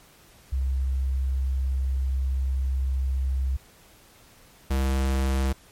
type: tone pair in turn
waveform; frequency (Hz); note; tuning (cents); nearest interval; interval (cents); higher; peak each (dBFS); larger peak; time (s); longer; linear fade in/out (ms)
sine / square; 66 / 66.69; C2 / C2; +16 / +34; unison; 18; second; -22; neither; 0.52-3.57 / 4.7-5.53; first; 10
effects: pink hiss -54 dBFS RMS until 5.71 s + MP3 64 kbps